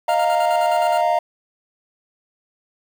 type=chord; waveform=triangle; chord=Eb suspended second; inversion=none; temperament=equal with one note detuned; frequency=622.3 / 698.5 / 925.9 Hz; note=Eb5 / F5 / Bb5; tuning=0 / 0 / -12 cents; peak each=-19 / -16 / -20 dBFS; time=0.08-1.19 s; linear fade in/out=5 ms
type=tone with tremolo; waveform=25% pulse; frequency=1400 Hz; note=F6; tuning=4 cents sharp; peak=-24 dBFS; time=0.09-1.01 s; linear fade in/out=0 ms; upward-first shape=square; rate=9.6 Hz; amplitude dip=65%
effects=8-bit